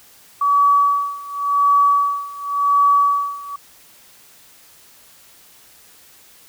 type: tone with tremolo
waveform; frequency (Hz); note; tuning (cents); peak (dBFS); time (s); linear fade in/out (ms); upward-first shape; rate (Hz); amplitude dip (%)
sine; 1140; C#6; +48; -10; 0.41-3.56; 5; sine; 0.91; 90
effects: white hiss -48 dBFS RMS until 6.48 s